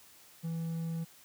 triangle tone, 164.81 Hz, E3, in tune, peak -31 dBFS, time 0.43-1.05 s, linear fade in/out 20 ms, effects white hiss -58 dBFS RMS until 1.24 s + high-pass 60 Hz 12 dB/octave

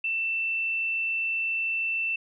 sine tone, 2673 Hz, E7, 23 cents sharp, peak -25 dBFS, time 0.04-2.16 s, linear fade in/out 5 ms, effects none

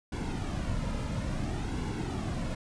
brown noise with flanger, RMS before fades -33 dBFS, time 0.12-2.55 s, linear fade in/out 5 ms, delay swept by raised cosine 1.6 to 2.7 ms, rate 0.58 Hz, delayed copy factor -0.6, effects resampled to 22050 Hz

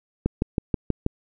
click train, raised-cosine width 3 ms, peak -8 dBFS, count 6, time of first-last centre 0.26-1.064 s, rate 6.22 Hz, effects none

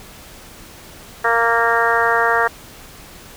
harmonic tone, 231.6 Hz, A#3, 11 cents flat, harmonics 2 / 3 / 4 / 5 / 6 / 7 / 8, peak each -21 / -21 / -21 / -21 / -21 / -21 / -21 dBFS, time 1.24-2.48 s, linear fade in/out 10 ms, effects pink hiss -40 dBFS RMS until 3.36 s

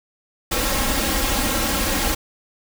pink noise with comb filter, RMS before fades -21 dBFS, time 0.51-2.15 s, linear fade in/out 10 ms, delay 3.7 ms, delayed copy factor +0.95, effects none

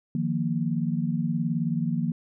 sine chord, Eb suspended second, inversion none, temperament equal, 155.56 / 174.61 / 233.1 Hz, Eb3 / F3 / Bb3, 0 / 0 / 0 cents, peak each -28 dBFS, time 0.15-2.12 s, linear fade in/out 2 ms, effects none

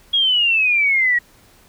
sine exponential sweep, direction down, 3322 to 1896 Hz, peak -13 dBFS, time 0.13-1.19 s, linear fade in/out 10 ms, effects pink hiss -51 dBFS RMS until 1.68 s

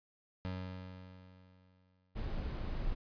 25% pulse tone with exponential decay, 92.4 Hz, F#2, 2 cents flat, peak -33 dBFS, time 0.45-2.25 s, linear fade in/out 0 ms, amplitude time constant 390 ms
brown noise, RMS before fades -37 dBFS, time 2.15-2.95 s, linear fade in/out 20 ms
effects resampled to 11025 Hz

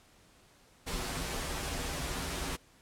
pink noise with comb filter, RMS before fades -36 dBFS, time 0.86-2.57 s, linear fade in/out 20 ms, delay 9.4 ms, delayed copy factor -0.7, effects pink hiss -62 dBFS RMS until 2.81 s + low-pass 11000 Hz 12 dB/octave

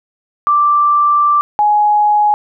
sine tone pair in turn, 1174.7 / 836.7 Hz, D6 / G#5, 0 / +13 cents, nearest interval tritone, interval 587 cents, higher first, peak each -8 dBFS, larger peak neither, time 0.47-1.41 / 1.59-2.34 s, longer first, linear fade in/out 0 ms, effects none

